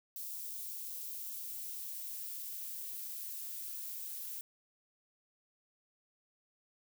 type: noise with high-pass filter sweep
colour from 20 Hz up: violet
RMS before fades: -43 dBFS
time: 0.16-4.41 s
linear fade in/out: 2 ms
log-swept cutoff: 3300 to 960 Hz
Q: 0.75
effects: none